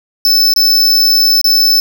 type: tone with dropouts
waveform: square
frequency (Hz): 5270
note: E8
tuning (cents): -1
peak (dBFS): -7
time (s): 0.25-1.8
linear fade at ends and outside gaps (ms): 1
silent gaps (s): 0.537-0.562 / 1.414-1.443
effects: 8-bit